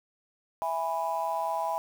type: chord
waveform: sine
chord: E major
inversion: none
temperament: just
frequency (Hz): 659.3 / 824.1 / 988.9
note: E5 / G#5 / B5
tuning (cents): 0 / -14 / +2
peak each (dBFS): -32 / -31 / -31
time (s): 0.62-1.78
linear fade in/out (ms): 0
effects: tanh soft clip ceiling -18 dBFS + 8-bit